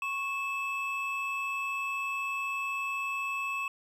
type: tone pair together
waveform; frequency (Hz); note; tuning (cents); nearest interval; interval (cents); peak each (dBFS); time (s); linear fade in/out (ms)
triangle; 1100 / 2616; C#6 / E7; -14 / -14; octave + minor third; 1500; -33 / -31; 0.02-3.68; 2
effects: none